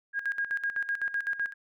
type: tone with tremolo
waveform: sine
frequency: 1629 Hz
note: G#6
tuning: 34 cents flat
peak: -26 dBFS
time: 0.13-1.54 s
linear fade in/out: 50 ms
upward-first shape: square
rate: 7.9 Hz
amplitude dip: 75%
effects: none